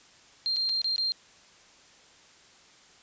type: tone with dropouts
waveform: sine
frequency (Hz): 4186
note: C8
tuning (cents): 0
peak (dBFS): -25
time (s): 0.46-1.12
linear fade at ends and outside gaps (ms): 0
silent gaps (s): 0.561-0.567 / 0.691-0.694 / 0.817-0.844 / 0.961-0.981
effects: white hiss -56 dBFS RMS until 3.02 s + resampled to 16000 Hz